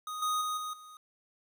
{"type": "tone with level steps", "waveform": "square", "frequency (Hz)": 1244.5, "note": "D#6", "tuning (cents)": 0, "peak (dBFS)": [-37, -29, -32, -36, -49], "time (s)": [0.07, 0.97], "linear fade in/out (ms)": 2, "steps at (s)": [0.22, 0.41, 0.57, 0.73], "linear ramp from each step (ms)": 5, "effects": ["11-bit"]}